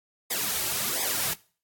white noise with flanger, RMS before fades -28 dBFS, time 0.3-1.34 s, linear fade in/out 10 ms, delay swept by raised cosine 0.69 to 4.09 ms, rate 1.4 Hz, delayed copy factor -1, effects noise-tail reverb RT60 0.4 s tail -21 dB re dry + AAC 64 kbps

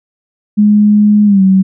sine tone with pitch glide, 208.9 to 190.46 Hz, G#3 to G3, +10 to -50 cents, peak -4 dBFS, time 0.57-1.63 s, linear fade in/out 20 ms, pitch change -160 cents, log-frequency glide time 1.25-1.42 s, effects none

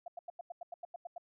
sine tone bursts, 695 Hz, F5, 9 cents flat, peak -40 dBFS, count 11, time 0.06-1.181 s, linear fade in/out 5 ms, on 21 ms, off 89 ms, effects none

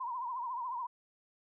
sine tone with vibrato, 987.8 Hz, B5, in tune, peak -35 dBFS, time 0-0.87 s, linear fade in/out 10 ms, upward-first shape triangle, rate 14 Hz, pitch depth 130 cents each way, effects none

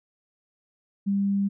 sine tone, 198.8 Hz, G3, 25 cents sharp, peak -21 dBFS, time 1.06-1.49 s, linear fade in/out 20 ms, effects none

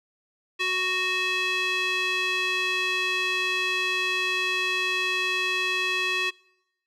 square tone with band-pass filter, 370.1 Hz, F#4, in tune, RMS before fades -26 dBFS, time 0.59-6.31 s, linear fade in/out 20 ms, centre 2700 Hz, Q 2.4, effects noise-tail reverb RT60 0.9 s tail -24 dB re dry

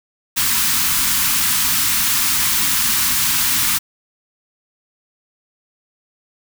white band-stop noise, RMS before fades -17 dBFS, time 0.36-3.79 s, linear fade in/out 20 ms, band 300 to 910 Hz, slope 48 dB/octave, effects none

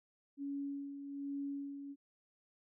sine tone with tremolo, 280.7 Hz, C#4, 22 cents sharp, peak -37 dBFS, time 0.37-1.96 s, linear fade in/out 50 ms, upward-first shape sine, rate 1.2 Hz, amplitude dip 55%, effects none

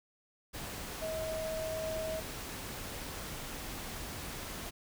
sine tone in noise, 637 Hz, D#5, 41 cents sharp, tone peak -35 dBFS, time 1.01-2.21 s, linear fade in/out 20 ms, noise pink, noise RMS -42 dBFS, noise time 0.53-4.71 s, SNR +4 dB, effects none

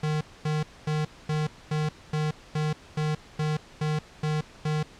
square tone bursts, 153.1 Hz, D#3, 28 cents flat, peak -25 dBFS, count 12, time 0.03-4.83 s, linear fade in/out 5 ms, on 180 ms, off 240 ms, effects pink hiss -50 dBFS RMS until 4.99 s + low-pass 6000 Hz 12 dB/octave

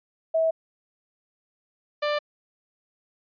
sine / sawtooth tone pair in turn, 648 / 592.1 Hz, E5 / D5, -30 / +14 cents, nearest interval major second, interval 156 cents, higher first, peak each -19 dBFS, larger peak neither, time 0.34-0.51 / 2.02-2.19 s, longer neither, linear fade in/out 10 ms, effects resampled to 11025 Hz

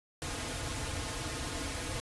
pink noise with comb filter, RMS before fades -37 dBFS, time 0.22-2 s, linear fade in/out 0 ms, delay 5.2 ms, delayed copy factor -0.8, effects resampled to 24000 Hz

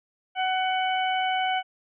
harmonic tone, 748 Hz, F#5, 19 cents sharp, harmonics 1 / 2 / 3 / 4, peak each -24 / -32 / -33 / -32 dBFS, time 0.35-1.63 s, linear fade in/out 50 ms, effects none

